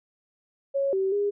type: tone with pitch steps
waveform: sine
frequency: 552 / 384.2 / 407.4 Hz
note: C#5 / G4 / G#4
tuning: -7 / -35 / -33 cents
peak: -22 dBFS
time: 0.74-1.31 s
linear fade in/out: 20 ms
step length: 190 ms
effects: none